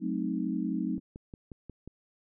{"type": "chord", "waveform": "sine", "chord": "F# diminished seventh", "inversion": "none", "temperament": "equal with one note detuned", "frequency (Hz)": [185, 217, 261.6, 311.1], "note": ["F#3", "A3", "C4", "Eb4"], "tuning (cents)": [0, -24, 0, 0], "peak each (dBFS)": -34, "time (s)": [0, 1], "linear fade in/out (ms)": 50}
{"type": "click train", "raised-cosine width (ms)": 3, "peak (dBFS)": -30, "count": 6, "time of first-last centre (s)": [0.98, 1.876], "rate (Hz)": 5.58}
{"effects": []}